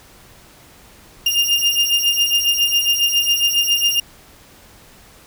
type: beating tone pair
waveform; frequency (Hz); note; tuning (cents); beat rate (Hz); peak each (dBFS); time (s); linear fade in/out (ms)
35% pulse; 2808 / 2815.3; F7 / F7; +9 / +13; 7.3; -16; 1.26-4; 5
effects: pink hiss -46 dBFS RMS until 5.26 s